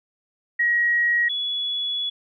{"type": "tone pair in turn", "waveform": "sine", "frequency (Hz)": [1899, 3396], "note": ["A#6", "G#7"], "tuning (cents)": [32, 38], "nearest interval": "minor seventh", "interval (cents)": 1006, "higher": "second", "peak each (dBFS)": [-17, -23], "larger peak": "first", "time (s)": [[0.59, 1.29], [1.29, 2.1]], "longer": "second", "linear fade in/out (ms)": 10, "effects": []}